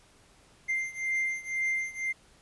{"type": "beating tone pair", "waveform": "triangle", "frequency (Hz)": [2093, 2095], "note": ["C7", "C7"], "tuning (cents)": [0, 2], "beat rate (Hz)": 2, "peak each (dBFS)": [-29, -31], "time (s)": [0.68, 2.13], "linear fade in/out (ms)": 20, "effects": ["pink hiss -60 dBFS RMS until 2.41 s", "resampled to 24000 Hz"]}